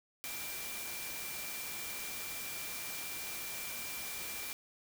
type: tone in noise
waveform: sine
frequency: 2362 Hz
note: D7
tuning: 9 cents sharp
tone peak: -47 dBFS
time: 0.24-4.53 s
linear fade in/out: 0 ms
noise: white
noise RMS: -42 dBFS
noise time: 0.24-4.53 s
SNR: -8 dB
effects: none